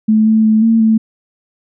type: tone with pitch steps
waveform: sine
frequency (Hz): 217.2 / 219.7 / 217.8 / 226.3 / 221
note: A3 / A3 / A3 / A3 / A3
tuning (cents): -22 / -2 / -17 / +49 / +8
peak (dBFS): -7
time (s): 0.08-0.98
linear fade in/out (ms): 10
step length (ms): 180
effects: none